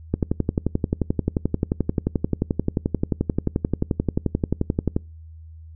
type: click train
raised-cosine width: 3 ms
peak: -7 dBFS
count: 56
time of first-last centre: 0.14-4.965 s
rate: 11.4 Hz
effects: noise-tail reverb RT60 0.3 s tail -26 dB re dry + added 80 Hz sine -39 dBFS peak until 5.75 s